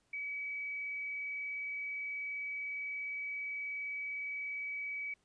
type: tone with frequency modulation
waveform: sine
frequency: 2279 Hz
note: C#7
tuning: 47 cents sharp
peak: -37 dBFS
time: 0.13-5.14 s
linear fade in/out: 5 ms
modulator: 38.7 Hz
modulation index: 0.47
effects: pink hiss -75 dBFS RMS until 5.24 s + resampled to 22050 Hz